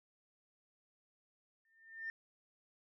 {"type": "tone with exponential growth", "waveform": "sine", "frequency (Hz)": 1805, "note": "A6", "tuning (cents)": 44, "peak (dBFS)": -36, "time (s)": [1.65, 2.1], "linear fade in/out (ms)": 1, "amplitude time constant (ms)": 96, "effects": ["tanh soft clip ceiling -34 dBFS"]}